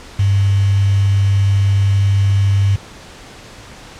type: tone with quantisation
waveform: sine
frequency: 99 Hz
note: G2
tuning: 18 cents sharp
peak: -10 dBFS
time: 0.19-2.76 s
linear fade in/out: 5 ms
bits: 5
effects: pink hiss -37 dBFS RMS until 3.99 s + low-pass 7000 Hz 12 dB/octave